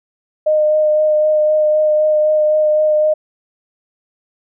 sine tone with vibrato, 612 Hz, D#5, 29 cents flat, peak -10 dBFS, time 0.46-3.14 s, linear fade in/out 10 ms, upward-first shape sine, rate 3.9 Hz, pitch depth 13 cents each way, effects none

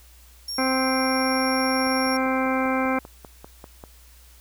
35% pulse tone, 5540 Hz, F8, 15 cents flat, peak -26 dBFS, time 0.48-2.17 s, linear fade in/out 5 ms
harmonic tone, 261.6 Hz, C4, in tune, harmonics 1 / 2 / 3 / 4 / 5 / 6 / 8 / 9, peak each -24 / -27 / -29 / -30 / -31 / -32 / -33 / -34 dBFS, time 0.58-2.99 s, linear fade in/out 5 ms
click train, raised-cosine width 1 ms, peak -25 dBFS, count 11, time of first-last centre 1.87-3.839 s, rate 5.08 Hz
effects added 60 Hz sine -49 dBFS peak until 4.4 s + white hiss -54 dBFS RMS until 4.4 s

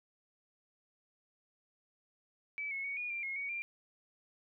sine tone with pitch steps, 2300 / 2186 / 2235 / 2446 / 2372 / 2160 / 2242 / 2380 Hz, D7 / C#7 / C#7 / D#7 / D7 / C#7 / C#7 / D7, -37 / -25 / +14 / -30 / +17 / -45 / +19 / +22 cents, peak -36 dBFS, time 2.58-3.62 s, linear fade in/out 0 ms, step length 130 ms, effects none

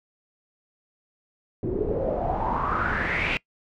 pink noise with low-pass filter sweep, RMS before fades -26 dBFS, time 1.63-3.37 s, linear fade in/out 0 ms, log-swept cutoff 330 to 2700 Hz, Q 6, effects noise-tail reverb RT60 0.1 s tail -22 dB re dry

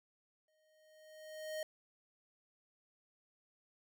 square tone with exponential growth, 622.3 Hz, D#5, in tune, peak -38 dBFS, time 0.48-1.63 s, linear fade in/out 2 ms, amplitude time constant 250 ms, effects none

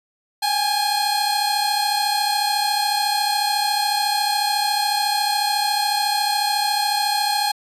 40% pulse tone cluster, 806 / 840 / 4207 Hz, G5 / G#5 / C8, +48 / +19 / +9 cents, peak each -22 dBFS, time 0.42-7.52 s, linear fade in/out 10 ms, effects resampled to 32000 Hz

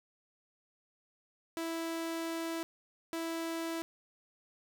sawtooth tone bursts at uneven times, 329.6 Hz, E4, in tune, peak -31 dBFS, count 2, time 1.57-2.63 / 3.13-3.82 s, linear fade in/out 0 ms, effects 11-bit

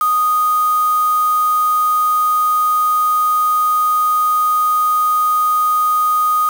sine tone with quantisation, 1240 Hz, D#6, 6 cents flat, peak -12 dBFS, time 0.01-6.49 s, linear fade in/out 2 ms, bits 4, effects none

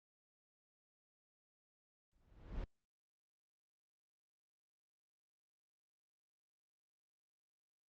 brown noise with exponential growth, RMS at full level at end -39 dBFS, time 2.13-2.64 s, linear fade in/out 2 ms, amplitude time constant 110 ms, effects low-pass 4000 Hz 12 dB/octave + Opus 24 kbps

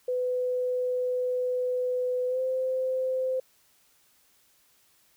sine tone with pitch glide, 501 to 517.5 Hz, B4 to C5, +25 to -19 cents, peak -25 dBFS, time 0.08-3.4 s, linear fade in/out 5 ms, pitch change +56 cents, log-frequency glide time 2.28-2.4 s, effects white hiss -64 dBFS RMS until 5.16 s

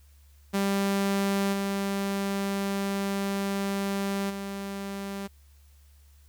sawtooth tone with level steps, 197.6 Hz, G3, 14 cents sharp, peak -20 / -23 / -29 dBFS, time 0.53-5.28 s, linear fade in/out 20 ms, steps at 1.52 / 4.29 s, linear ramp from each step 20 ms, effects added 71 Hz sine -53 dBFS peak until 6.28 s + white hiss -65 dBFS RMS until 6.28 s

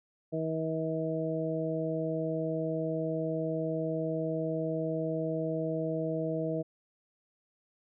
harmonic tone, 160 Hz, D#3, 49 cents sharp, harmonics 1 / 2 / 3 / 4, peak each -35 / -35 / -35 / -35 dBFS, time 0.32-6.63 s, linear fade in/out 20 ms, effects none

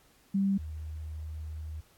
sine tone pair in turn, 196 / 77.78 Hz, G3 / D#2, 0 / 0 cents, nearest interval octave + major third, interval 1600 cents, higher first, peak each -24 / -36 dBFS, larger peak first, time 0.34-0.58 / 0.58-1.81 s, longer second, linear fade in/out 10 ms, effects pink hiss -63 dBFS RMS until 1.97 s + AAC 64 kbps

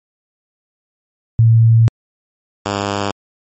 sine / 5% pulse tone pair in turn, 113.9 / 100.81 Hz, A#2 / G2, -40 / +49 cents, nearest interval major second, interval 211 cents, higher first, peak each -6 dBFS, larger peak neither, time 1.39-1.88 / 2.66-3.11 s, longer first, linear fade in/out 0 ms, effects MP3 32 kbps

